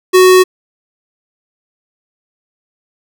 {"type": "tone", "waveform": "square", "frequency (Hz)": 370, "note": "F#4", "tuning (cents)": 0, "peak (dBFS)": -4, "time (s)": [0.13, 0.44], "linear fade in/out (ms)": 20, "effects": []}